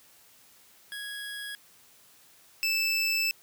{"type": "tone pair in turn", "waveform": "25% pulse", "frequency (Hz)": [1661.2, 2637], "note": ["G#6", "E7"], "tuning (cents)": [0, 0], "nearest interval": "minor sixth", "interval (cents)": 800, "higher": "second", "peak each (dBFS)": [-32, -21], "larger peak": "second", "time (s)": [[0.92, 1.55], [2.63, 3.31]], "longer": "second", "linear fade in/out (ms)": 0, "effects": ["white hiss -58 dBFS RMS until 3.42 s", "high-pass 60 Hz 12 dB/octave"]}